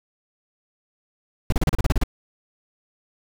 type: noise bursts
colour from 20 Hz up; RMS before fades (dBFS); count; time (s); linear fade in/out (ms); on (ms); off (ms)
brown; -17; 10; 1.5-2.036; 2; 23; 34
effects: none